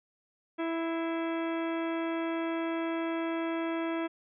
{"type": "harmonic tone with a mistuned harmonic", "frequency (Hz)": 329.6, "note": "E4", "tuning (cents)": 0, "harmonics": [1, 2, 3, 4, 5, 6, 7, 8, 10], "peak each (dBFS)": [-31, -37, -41, -43, -45, -47, -48, -49, -51], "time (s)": [0.58, 4.08], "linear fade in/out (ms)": 20, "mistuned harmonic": 6, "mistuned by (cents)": 43, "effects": []}